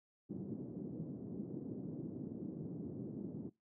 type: band-pass noise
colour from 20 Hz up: white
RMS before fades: -45 dBFS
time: 0.29-3.5 s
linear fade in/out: 20 ms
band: 130 to 320 Hz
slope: 24 dB/octave
effects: noise-tail reverb RT60 0.2 s tail -21 dB re dry